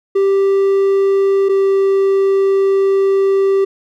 triangle tone pair in turn, 392 / 390.3 Hz, G4 / G4, 0 / -8 cents, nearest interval unison, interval 8 cents, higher first, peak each -8 dBFS, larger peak neither, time 0.15-1.49 / 1.49-3.65 s, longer second, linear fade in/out 10 ms, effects none

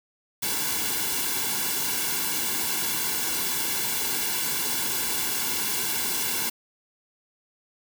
white noise with comb filter, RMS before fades -27 dBFS, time 0.42-6.5 s, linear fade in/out 10 ms, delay 1.6 ms, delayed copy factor -0.8, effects none

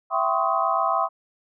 sine tone cluster, 666 / 775 / 1031 / 1098 / 1261 Hz, E5 / G5 / C6 / C#6 / D#6, +18 / -20 / -26 / -17 / +23 cents, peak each -26 dBFS, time 0.1-1.09 s, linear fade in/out 50 ms, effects none

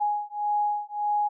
sine beating tone pair, 830.6 / 832.3 Hz, G#5 / G#5, 0 / +4 cents, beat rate 1.7 Hz, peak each -27 dBFS, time 0-1.29 s, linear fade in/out 20 ms, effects none

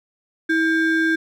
triangle ring-modulated tone, 959 Hz, A#5, 49 cents sharp, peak -11 dBFS, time 0.49-1.16 s, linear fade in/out 10 ms, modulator 635 Hz, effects none

